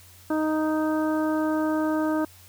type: harmonic tone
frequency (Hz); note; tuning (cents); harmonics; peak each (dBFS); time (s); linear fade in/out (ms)
310.9; D#4; -1; 1 / 2 / 3 / 4 / 5; -23 / -29 / -33 / -35 / -37; 0.3-2.25; 5
effects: added 90 Hz sine -52 dBFS peak until 2.48 s + white hiss -52 dBFS RMS until 2.48 s